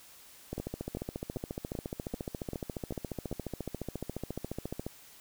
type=two click trains; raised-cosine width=2 ms; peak=-23 / -22 dBFS; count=8 / 63; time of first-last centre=0.58-3.314 / 0.53-4.866 s; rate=2.56 / 14.3 Hz; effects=white hiss -55 dBFS RMS until 5.2 s

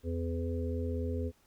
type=harmonic tone with a mistuned harmonic; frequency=84.1 Hz; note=E2; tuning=35 cents sharp; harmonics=1 / 3 / 5 / 6; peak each=-33 / -38 / -40 / -41 dBFS; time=0.03-1.32 s; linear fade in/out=50 ms; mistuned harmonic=1; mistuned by=-21 cents; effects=pink hiss -68 dBFS RMS until 1.46 s

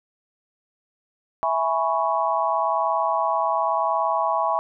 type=chord; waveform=sine; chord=C# minor seventh; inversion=first; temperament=equal; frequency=659.3 / 830.6 / 987.8 / 1108.7 Hz; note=E5 / G#5 / B5 / C#6; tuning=0 / 0 / 0 / 0 cents; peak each=-25 dBFS; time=1.43-4.59 s; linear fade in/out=0 ms; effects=none

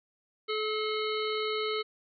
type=harmonic tone with a mistuned harmonic; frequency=430.5 Hz; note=A4; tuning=38 cents flat; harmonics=1 / 3 / 5 / 7 / 9 / 10; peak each=-31 / -36 / -38 / -39 / -41 / -41 dBFS; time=0.48-1.83 s; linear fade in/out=20 ms; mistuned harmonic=7; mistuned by=+21 cents; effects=none

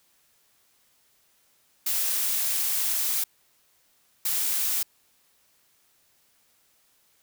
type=noise bursts at uneven times; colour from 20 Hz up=blue; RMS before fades=-26 dBFS; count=2; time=1.86-3.24 / 4.25-4.83 s; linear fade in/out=5 ms; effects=white hiss -65 dBFS RMS until 7.22 s

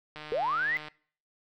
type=click train; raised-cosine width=0.3 ms; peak=-26 dBFS; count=111; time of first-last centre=0.16-0.884 s; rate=152 Hz
type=linear sweep; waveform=sine; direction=up; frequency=419.8 to 2074 Hz; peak=-26 dBFS; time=0.32-0.77 s; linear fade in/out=0 ms
effects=noise-tail reverb RT60 0.5 s tail -22 dB re dry

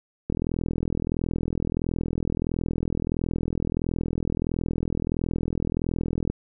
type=click train; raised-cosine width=3 ms; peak=-13 dBFS; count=250; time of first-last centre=0.3-6.3 s; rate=41.5 Hz; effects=none

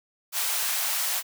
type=high-pass noise; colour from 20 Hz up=white; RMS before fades=-27 dBFS; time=0.32-1.23 s; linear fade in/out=50 ms; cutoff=650 Hz; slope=24 dB/octave; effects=none

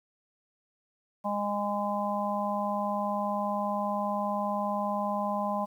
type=harmonic tone; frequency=205 Hz; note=G#3; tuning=22 cents flat; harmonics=1 / 3 / 4 / 5; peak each=-33 / -33 / -33 / -33 dBFS; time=1.24-5.66 s; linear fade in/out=20 ms; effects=10-bit

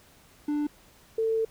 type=tone pair in turn; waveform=triangle / sine; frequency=295.4 / 446.8 Hz; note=D4 / A4; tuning=+10 / +27 cents; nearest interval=perfect fifth; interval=717 cents; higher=second; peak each=-23 dBFS; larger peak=neither; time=0.48-0.67 / 1.18-1.45 s; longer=second; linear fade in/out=5 ms; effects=pink hiss -57 dBFS RMS until 1.5 s

